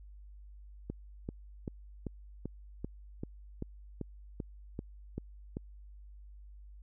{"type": "click train", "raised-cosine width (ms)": 3, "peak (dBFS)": -24, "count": 13, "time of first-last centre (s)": [0.9, 5.569], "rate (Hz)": 2.57, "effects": ["added 50 Hz sine -49 dBFS peak until 6.82 s"]}